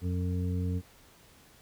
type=harmonic tone; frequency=90.1 Hz; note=F#2; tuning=45 cents flat; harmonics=1 / 2 / 3 / 5; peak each=-29 / -35 / -39 / -43 dBFS; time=0.01-0.82 s; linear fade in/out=50 ms; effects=pink hiss -58 dBFS RMS until 1.61 s